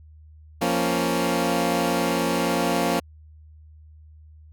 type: chord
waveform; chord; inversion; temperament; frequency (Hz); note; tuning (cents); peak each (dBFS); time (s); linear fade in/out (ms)
15% pulse; Bb minor; second; equal; 174.61 / 233.1 / 277.2; F3 / Bb3 / Db4; 0 / 0 / 0; -19; 0.61-3; 10
effects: added 77 Hz sine -45 dBFS peak until 4.52 s